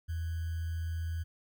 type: tone with sample-and-hold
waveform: sine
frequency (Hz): 82.41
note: E2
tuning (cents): 0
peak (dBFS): -32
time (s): 0.08-1.24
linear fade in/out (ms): 20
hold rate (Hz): 1575
effects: none